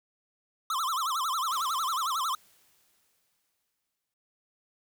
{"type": "tone with vibrato", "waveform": "square", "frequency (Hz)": 1172, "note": "D6", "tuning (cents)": -4, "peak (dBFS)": -28, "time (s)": [0.7, 2.35], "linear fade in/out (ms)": 2, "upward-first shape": "sine", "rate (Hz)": 11, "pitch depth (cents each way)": 250}
{"type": "noise with exponential decay", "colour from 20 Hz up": "white", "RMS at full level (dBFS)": -47, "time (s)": [1.51, 4.14], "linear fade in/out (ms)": 2, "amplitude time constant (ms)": 570}
{"effects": []}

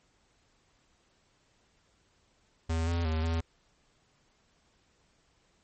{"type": "tone with pitch steps", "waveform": "square", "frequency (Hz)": [81.8, 84.8, 79.5, 82.3], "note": ["E2", "E2", "D#2", "E2"], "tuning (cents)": [-13, 50, 38, -2], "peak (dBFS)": -28, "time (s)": [2.69, 3.41], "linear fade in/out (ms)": 10, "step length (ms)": 180, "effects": ["pink hiss -69 dBFS RMS until 5.63 s", "MP3 32 kbps"]}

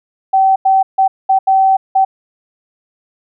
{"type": "tone bursts at uneven times", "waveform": "sine", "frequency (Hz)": 769, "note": "G5", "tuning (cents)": -33, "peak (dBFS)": -7, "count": 6, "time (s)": [[0.33, 0.56], [0.65, 0.83], [0.98, 1.08], [1.29, 1.39], [1.47, 1.77], [1.95, 2.05]], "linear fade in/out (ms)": 10, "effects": []}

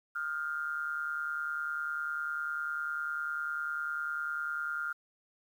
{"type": "tone with amplitude modulation", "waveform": "sine", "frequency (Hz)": 1400, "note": "F6", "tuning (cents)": 4, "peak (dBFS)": -29, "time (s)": [0.15, 4.93], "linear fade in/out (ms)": 10, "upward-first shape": "sine", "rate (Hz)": 150, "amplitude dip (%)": 75, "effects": ["10-bit"]}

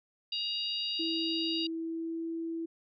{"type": "harmonic tone", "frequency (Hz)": 948, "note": "A#5", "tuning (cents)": 29, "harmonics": [3, 4, 5], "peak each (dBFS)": [-35, -36, -37], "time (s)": [0.32, 1.67], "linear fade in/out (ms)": 5}
{"type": "tone with pitch glide", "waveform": "sine", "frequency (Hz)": [326.8, 329.8], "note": ["E4", "E4"], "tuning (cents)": [-15, 1], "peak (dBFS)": -33, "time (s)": [0.99, 2.66], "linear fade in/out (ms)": 10, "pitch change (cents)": 16, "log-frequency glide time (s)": [1.66, 2.26]}
{"effects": []}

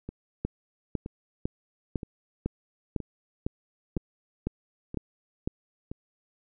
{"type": "two click trains", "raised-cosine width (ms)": 3, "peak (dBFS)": [-23, -15], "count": [7, 11], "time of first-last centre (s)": [[0.09, 5.915], [0.45, 5.475]], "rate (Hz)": [1.03, 1.99], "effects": []}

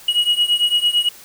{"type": "beating tone pair", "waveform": "triangle", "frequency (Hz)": [2900, 2908.9], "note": ["F#7", "F#7"], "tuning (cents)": [-35, -30], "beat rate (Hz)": 8.9, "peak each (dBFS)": [-15, -17], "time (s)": [0.08, 1.09], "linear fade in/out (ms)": 5, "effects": ["white hiss -42 dBFS RMS until 1.24 s"]}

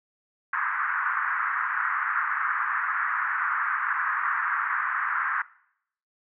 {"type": "band-pass noise", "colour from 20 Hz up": "pink", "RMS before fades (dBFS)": -27, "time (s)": [0.53, 5.42], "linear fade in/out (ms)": 2, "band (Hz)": [1100, 1800], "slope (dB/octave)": 48, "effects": ["noise-tail reverb RT60 0.7 s tail -21 dB re dry"]}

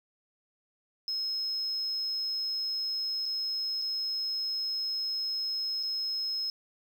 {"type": "tone with dropouts", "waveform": "sine", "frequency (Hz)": 5160, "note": "E8", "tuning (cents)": -38, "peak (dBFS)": -28, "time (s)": [1.08, 6.5], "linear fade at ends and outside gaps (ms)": 1, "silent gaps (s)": [[3.257, 3.261], [3.817, 3.82], [5.829, 5.833]], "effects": ["tanh soft clip ceiling -27 dBFS", "9-bit"]}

